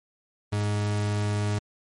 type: tone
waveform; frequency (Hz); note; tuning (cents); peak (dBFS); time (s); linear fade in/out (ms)
40% pulse; 103.83; G#2; 0; -23; 0.52-1.59; 10
effects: MP3 48 kbps